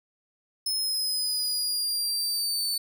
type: linear sweep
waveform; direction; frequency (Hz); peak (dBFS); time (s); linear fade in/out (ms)
sawtooth; down; 5200 to 4497; -23; 0.66-2.78; 5
effects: none